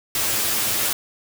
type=noise with comb filter; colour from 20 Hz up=white; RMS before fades=-22 dBFS; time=0.15-0.93 s; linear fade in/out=2 ms; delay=9.2 ms; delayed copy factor=+0.8; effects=none